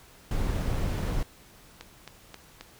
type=noise; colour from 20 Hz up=brown; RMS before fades=-28 dBFS; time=0.31-1.23 s; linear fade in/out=2 ms
type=click train; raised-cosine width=0.2 ms; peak=-23 dBFS; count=4; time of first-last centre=1.81-2.61 s; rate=3.75 Hz
effects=pink hiss -54 dBFS RMS until 2.79 s